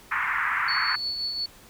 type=band-pass noise; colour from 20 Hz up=white; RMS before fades=-26 dBFS; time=0.11-0.96 s; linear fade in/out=10 ms; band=990 to 2100 Hz; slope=48 dB/octave
type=tone with tremolo; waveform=sine; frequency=4435 Hz; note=C#8; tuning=in tune; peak=-25 dBFS; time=0.68-1.46 s; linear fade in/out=5 ms; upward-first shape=triangle; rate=5.7 Hz; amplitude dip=45%
effects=pink hiss -51 dBFS RMS until 1.69 s